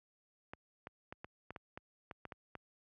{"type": "clicks", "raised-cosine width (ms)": 0.5, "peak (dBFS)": -30, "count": 11, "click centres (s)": [0.535, 0.871, 1.125, 1.245, 1.506, 1.562, 1.775, 2.112, 2.253, 2.322, 2.553], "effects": ["high-pass 60 Hz 12 dB/octave"]}